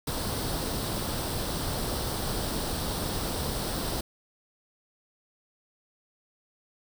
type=noise with comb filter; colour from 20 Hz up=pink; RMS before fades=-31 dBFS; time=0.07-4.01 s; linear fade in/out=5 ms; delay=0.22 ms; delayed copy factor=+0.55; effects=none

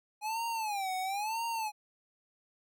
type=tone with vibrato; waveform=square; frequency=830.6 Hz; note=G#5; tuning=in tune; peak=-33 dBFS; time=0.21-1.72 s; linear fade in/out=50 ms; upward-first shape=sine; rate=1 Hz; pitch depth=190 cents each way; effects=none

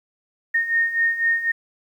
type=beating tone pair; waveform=sine; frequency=1839 / 1843 Hz; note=A#6 / A#6; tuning=-24 / -20 cents; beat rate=4 Hz; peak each=-24 / -19 dBFS; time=0.54-1.52 s; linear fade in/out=10 ms; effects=9-bit

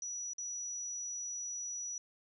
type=tone with dropouts; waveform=sine; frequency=5870 Hz; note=F#8; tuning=15 cents flat; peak=-38 dBFS; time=0.02-1.98 s; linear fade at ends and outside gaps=2 ms; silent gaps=0.334-0.382 s; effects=none

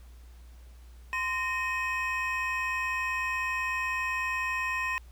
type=tone cluster; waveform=triangle; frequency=1034 / 1848 / 2536 Hz; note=C6 / A#6 / D#7; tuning=-21 / -16 / +32 cents; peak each=-31 dBFS; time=1.13-4.98 s; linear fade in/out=0 ms; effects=added 60 Hz sine -47 dBFS peak until 5.11 s + pink hiss -62 dBFS RMS until 5.11 s

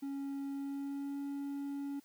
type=tone with pitch glide; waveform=triangle; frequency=277.2 to 281.1 Hz; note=C#4 to C#4; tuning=0 to +24 cents; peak=-35 dBFS; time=0.02-2 s; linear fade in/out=10 ms; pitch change=+24 cents; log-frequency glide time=0.51-1.2 s; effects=white hiss -67 dBFS RMS until 2.04 s + high-pass 100 Hz 12 dB/octave

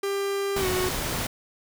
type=tone with pitch glide; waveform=45% pulse; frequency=396.9 to 368.2 Hz; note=G4 to F#4; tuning=+22 to -8 cents; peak=-25 dBFS; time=0.03-0.89 s; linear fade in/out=5 ms; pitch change=-130 cents; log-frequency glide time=0.58-0.67 s
type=noise; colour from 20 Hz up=pink; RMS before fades=-29 dBFS; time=0.56-1.27 s; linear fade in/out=5 ms
effects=none

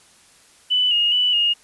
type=tone with pitch steps; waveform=sine; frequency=2989 / 2858 / 2969 / 2851 Hz; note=F#7 / F7 / F#7 / F7; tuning=+17 / +39 / +5 / +35 cents; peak=-15 dBFS; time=0.7-1.54 s; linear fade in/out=20 ms; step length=210 ms; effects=white hiss -52 dBFS RMS until 1.63 s + resampled to 24000 Hz

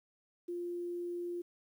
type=tone; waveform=sine; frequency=349.2 Hz; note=F4; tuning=in tune; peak=-36 dBFS; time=0.48-1.42 s; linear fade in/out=10 ms; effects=11-bit

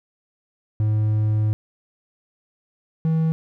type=tone pair in turn; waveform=triangle; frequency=107.3 / 160.77 Hz; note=A2 / E3; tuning=-43 / -43 cents; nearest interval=perfect fifth; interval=700 cents; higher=second; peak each=-15 dBFS; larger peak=neither; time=0.8-1.53 / 3.05-3.32 s; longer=first; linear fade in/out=0 ms; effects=none

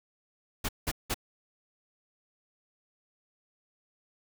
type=noise bursts; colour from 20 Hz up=pink; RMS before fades=-30 dBFS; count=3; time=0.64-1.144 s; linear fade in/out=10 ms; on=48 ms; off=180 ms; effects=none

